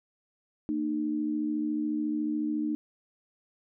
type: tone pair together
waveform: sine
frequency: 229.6 / 303.6 Hz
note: A#3 / D#4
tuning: -26 / -42 cents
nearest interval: perfect fourth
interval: 484 cents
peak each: -33 / -28 dBFS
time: 0.69-2.75 s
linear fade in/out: 0 ms
effects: none